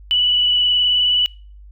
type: tone with vibrato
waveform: sine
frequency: 2960 Hz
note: F#7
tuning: in tune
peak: -13 dBFS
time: 0.11-1.26 s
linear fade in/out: 0 ms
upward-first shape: triangle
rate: 19 Hz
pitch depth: 23 cents each way
effects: noise-tail reverb RT60 0.4 s tail -25 dB re dry + added 50 Hz sine -38 dBFS peak until 1.71 s